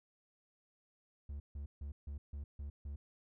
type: tone bursts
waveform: triangle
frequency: 71.5 Hz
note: D2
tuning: 46 cents flat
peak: -39 dBFS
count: 7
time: 1.29-2.96 s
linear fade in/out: 5 ms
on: 110 ms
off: 150 ms
effects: none